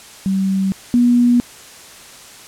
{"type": "tone pair in turn", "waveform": "sine", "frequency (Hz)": [192.2, 242.2], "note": ["G3", "B3"], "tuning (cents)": [-34, -34], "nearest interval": "major third", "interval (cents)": 400, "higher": "second", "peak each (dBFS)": [-14, -9], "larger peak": "second", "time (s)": [[0.26, 0.72], [0.94, 1.4]], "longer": "neither", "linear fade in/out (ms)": 0, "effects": ["white hiss -39 dBFS RMS until 2.47 s", "low-pass 10000 Hz 12 dB/octave"]}